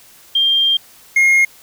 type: tone pair in turn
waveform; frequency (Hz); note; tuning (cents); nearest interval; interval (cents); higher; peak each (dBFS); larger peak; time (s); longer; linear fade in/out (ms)
sine / triangle; 3190 / 2143; G7 / C7; +30 / +41; perfect fifth; 689; first; -11 / -7; second; 0.35-0.77 / 1.16-1.45; first; 5
effects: white hiss -45 dBFS RMS until 1.62 s